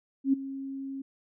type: tone with ADSR envelope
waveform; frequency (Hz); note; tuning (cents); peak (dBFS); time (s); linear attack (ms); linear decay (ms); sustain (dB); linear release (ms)
sine; 271.1; C#4; -38; -18; 0.24-1.02; 92; 11; -16; 7
effects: none